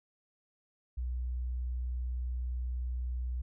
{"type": "tone", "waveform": "sine", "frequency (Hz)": 61.74, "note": "B1", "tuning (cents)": 0, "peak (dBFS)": -32, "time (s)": [0.97, 3.42], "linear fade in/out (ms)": 10, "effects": []}